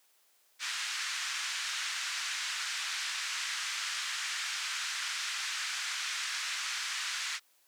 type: band-pass noise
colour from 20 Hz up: pink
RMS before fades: -36 dBFS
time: 0.59-7.4 s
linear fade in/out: 50 ms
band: 1400 to 7400 Hz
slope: 24 dB/octave
effects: white hiss -68 dBFS RMS until 7.67 s + high-pass 400 Hz 12 dB/octave